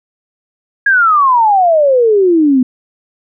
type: exponential sweep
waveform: sine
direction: down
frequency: 1661.2 to 246.9 Hz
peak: -6 dBFS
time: 0.86-2.63 s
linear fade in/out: 5 ms
effects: none